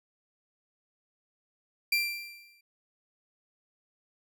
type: tone with exponential decay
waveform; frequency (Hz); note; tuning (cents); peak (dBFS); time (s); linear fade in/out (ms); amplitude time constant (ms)
30% pulse; 2363; D7; +10; -20; 1.92-2.61; 5; 150
effects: none